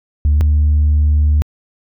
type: tone pair in turn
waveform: sine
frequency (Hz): 73.9 / 75.02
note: D2 / D2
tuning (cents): +11 / +37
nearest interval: unison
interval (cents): 26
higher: second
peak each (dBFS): -7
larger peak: neither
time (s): 0.25-0.41 / 0.41-1.42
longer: second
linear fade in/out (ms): 0
effects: tanh soft clip ceiling -7 dBFS